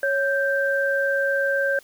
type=tone pair together; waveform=sine; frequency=554 / 1569 Hz; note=C#5 / G6; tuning=-1 / +1 cents; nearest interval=octave + tritone; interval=1802 cents; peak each=-22 dBFS; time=0.03-1.79 s; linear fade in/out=2 ms; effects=white hiss -52 dBFS RMS until 1.83 s